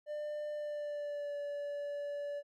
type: tone with pitch glide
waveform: triangle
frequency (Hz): 597 to 576.7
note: D5 to D5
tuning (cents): +28 to -32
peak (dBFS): -35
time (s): 0.06-2.43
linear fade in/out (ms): 50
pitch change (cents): -60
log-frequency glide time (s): 0.52-1.36
effects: none